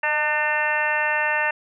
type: harmonic tone with a mistuned harmonic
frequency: 300 Hz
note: D4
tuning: 37 cents sharp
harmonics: 2 / 3 / 4 / 5 / 6 / 7 / 8 / 9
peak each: -29 / -26 / -34 / -29 / -23 / -32 / -35 / -27 dBFS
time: 0.03-1.51 s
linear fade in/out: 5 ms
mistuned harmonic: 2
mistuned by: +27 cents
effects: none

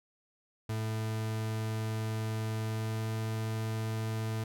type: tone with pitch glide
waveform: 40% pulse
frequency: 110 to 110.64 Hz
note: A2 to A2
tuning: 0 to +10 cents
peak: -31 dBFS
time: 0.69-4.44 s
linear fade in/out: 5 ms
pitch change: +10 cents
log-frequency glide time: 2.65-3.08 s
effects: none

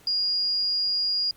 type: tone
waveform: sine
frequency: 4852 Hz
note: D#8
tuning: 44 cents flat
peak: -22 dBFS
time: 0.07-1.31 s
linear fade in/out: 2 ms
effects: pink hiss -55 dBFS RMS until 1.36 s + Opus 48 kbps

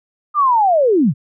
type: linear sweep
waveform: sine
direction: down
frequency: 1228 to 109.4 Hz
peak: -10 dBFS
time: 0.34-1.14 s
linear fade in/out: 50 ms
effects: none

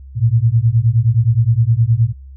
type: beating tone pair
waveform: sine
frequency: 110.3 / 119.9 Hz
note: A2 / A#2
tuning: +5 / +49 cents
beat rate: 9.6 Hz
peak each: -13 dBFS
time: 0.15-2.13 s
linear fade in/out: 50 ms
effects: added 67 Hz sine -33 dBFS peak until 2.36 s

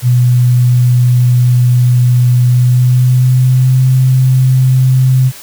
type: tone with pitch glide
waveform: sine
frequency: 123.5 to 129.64 Hz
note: B2 to C3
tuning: 0 to -16 cents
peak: -5 dBFS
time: 0.02-5.32 s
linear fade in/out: 50 ms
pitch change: +84 cents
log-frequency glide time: 2.46-3.84 s
effects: white hiss -32 dBFS RMS until 5.42 s

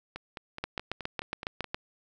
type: two click trains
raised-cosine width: 0.3 ms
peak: -15 / -22 dBFS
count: 9 / 8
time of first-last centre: 0.64-1.745 / 0.16-1.643 s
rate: 7.24 / 4.72 Hz
effects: none

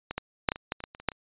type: clicks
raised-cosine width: 0.3 ms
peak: -17 / -14 / -6 / -12 / -22 / -13 / -26 / -17 / -26 / -28 / -9 / -29 dBFS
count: 12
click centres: 0.11 / 0.18 / 0.488 / 0.519 / 0.559 / 0.721 / 0.804 / 0.839 / 0.949 / 1 / 1.087 / 1.118 s
effects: resampled to 8000 Hz

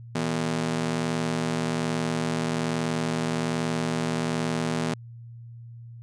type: ring-modulated tone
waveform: sawtooth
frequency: 202.8 Hz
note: G#3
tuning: 41 cents flat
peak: -18 dBFS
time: 0.15-4.94 s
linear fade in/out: 5 ms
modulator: 40.6 Hz
effects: added 117 Hz sine -40 dBFS peak until 6.02 s + resampled to 22050 Hz

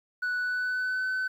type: tone with pitch glide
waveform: sine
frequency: 1480 to 1516.3 Hz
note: F#6 to F#6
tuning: 0 to +42 cents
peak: -24 dBFS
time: 0.22-1.28 s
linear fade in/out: 10 ms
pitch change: +42 cents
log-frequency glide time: 0.37-1.07 s
effects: tanh soft clip ceiling -26 dBFS + 10-bit

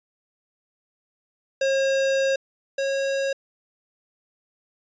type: tone pair in turn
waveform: square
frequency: 540 / 546.3 Hz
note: C#5 / C#5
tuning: -45 / -25 cents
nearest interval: unison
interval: 20 cents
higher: second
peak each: -20 / -23 dBFS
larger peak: first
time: 1.61-2.36 / 2.78-3.33 s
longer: first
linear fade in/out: 5 ms
effects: resampled to 16000 Hz

